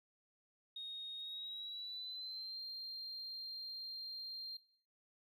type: tone with pitch glide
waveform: triangle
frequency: 3729 to 4186 Hz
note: A#7 to C8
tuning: 0 to 0 cents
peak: -40 dBFS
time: 0.76-4.57 s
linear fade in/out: 5 ms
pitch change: +200 cents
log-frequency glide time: 1.17-2.59 s
effects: noise-tail reverb RT60 0.6 s tail -21 dB re dry + tanh soft clip ceiling -42 dBFS